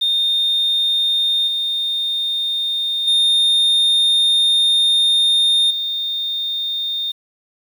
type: tone with level steps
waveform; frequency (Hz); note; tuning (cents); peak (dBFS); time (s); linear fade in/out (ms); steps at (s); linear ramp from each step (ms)
sine; 3650; A#7; -37; -13 / -17 / -9 / -19; 0.01-7.12; 10; 1.47 / 3.07 / 5.7; 10
effects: tanh soft clip ceiling -11 dBFS + 7-bit